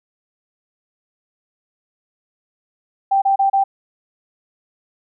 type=tone bursts; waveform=sine; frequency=784 Hz; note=G5; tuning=in tune; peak=-12 dBFS; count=4; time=3.11-3.64 s; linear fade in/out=10 ms; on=110 ms; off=30 ms; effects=none